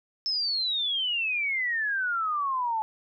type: exponential sweep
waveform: sine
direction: down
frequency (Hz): 5300 to 861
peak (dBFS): -25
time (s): 0.26-2.82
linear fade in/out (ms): 0
effects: none